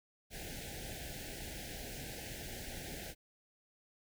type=band-stop noise; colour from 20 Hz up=pink; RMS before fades=-45 dBFS; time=0.3-3.15 s; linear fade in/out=50 ms; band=840 to 1500 Hz; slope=96 dB/octave; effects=none